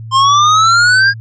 square exponential sweep, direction up, 1046.5 to 1636 Hz, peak -7 dBFS, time 0.11-1.14 s, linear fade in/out 50 ms, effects added 112 Hz sine -25 dBFS peak until 1.2 s + resampled to 16000 Hz

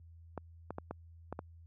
clicks, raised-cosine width 1 ms, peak -25 dBFS, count 6, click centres 0.377 / 0.706 / 0.784 / 0.91 / 1.326 / 1.391 s, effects added 83 Hz sine -50 dBFS peak until 1.66 s + high-pass 80 Hz 12 dB/octave

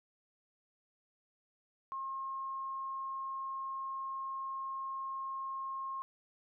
sine tone, 1073 Hz, C6, 43 cents sharp, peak -37 dBFS, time 1.92-6.02 s, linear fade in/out 0 ms, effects none

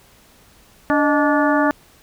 harmonic tone with a mistuned harmonic, 290 Hz, D4, 22 cents flat, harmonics 1 / 2 / 3 / 4 / 5 / 6, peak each -17 / -20 / -22 / -23 / -24 / -25 dBFS, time 0.9-1.71 s, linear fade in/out 0 ms, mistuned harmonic 2, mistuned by +100 cents, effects pink hiss -51 dBFS RMS until 2.02 s

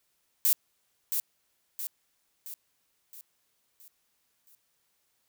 violet noise with echo, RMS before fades -23 dBFS, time 0.45-0.53 s, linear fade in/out 0 ms, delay 670 ms, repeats 6, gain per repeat -6 dB, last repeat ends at 4.55 s, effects white hiss -74 dBFS RMS until 5.28 s

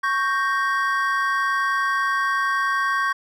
triangle chord, G diminished, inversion second, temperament equal, 1108.7 / 1568 / 1864.7 Hz, Db6 / G6 / Bb6, 0 / 0 / 0 cents, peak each -20 / -22 / -26 dBFS, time 0.03-3.13 s, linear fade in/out 10 ms, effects none

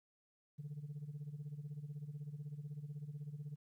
sine tone with tremolo, 146.83 Hz, D3, in tune, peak -39 dBFS, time 0.58-3.56 s, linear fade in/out 20 ms, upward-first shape sine, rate 16 Hz, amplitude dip 80%, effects tanh soft clip ceiling -40 dBFS + 13-bit

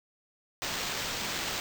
white noise with sample-and-hold, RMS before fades -34 dBFS, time 0.62-1.6 s, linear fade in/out 0 ms, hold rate 11025 Hz, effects none

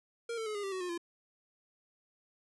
square tone with pitch steps, 466.2 / 446.2 / 427 / 408.7 / 391.1 / 374.3 / 358.2 / 342.9 Hz, A#4 / A4 / G#4 / G#4 / G4 / F#4 / F4 / F4, 0 / +24 / +48 / -28 / -4 / +20 / +44 / -32 cents, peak -36 dBFS, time 0.29-0.978 s, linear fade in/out 5 ms, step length 86 ms, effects resampled to 24000 Hz

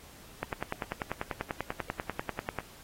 click train, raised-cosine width 0.5 ms, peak -17 dBFS, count 23, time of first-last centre 0.43-2.587 s, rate 10.2 Hz, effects pink hiss -53 dBFS RMS until 2.83 s + AAC 48 kbps

